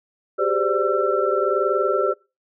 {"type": "tone cluster", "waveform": "sine", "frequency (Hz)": [383.4, 404.4, 517, 587, 1342], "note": ["G4", "G#4", "C5", "D5", "E6"], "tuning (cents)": [-38, -46, -21, -1, 31], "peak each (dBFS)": -24, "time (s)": [0.38, 2.14], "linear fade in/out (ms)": 20, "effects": ["noise-tail reverb RT60 0.3 s tail -26 dB re dry"]}